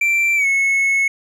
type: tone with pitch glide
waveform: triangle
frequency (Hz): 2349 to 2192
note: D7 to C#7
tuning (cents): 0 to -20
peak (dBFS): -12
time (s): 0.01-1.08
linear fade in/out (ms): 5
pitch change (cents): -120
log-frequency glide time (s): 0.36-0.46
effects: none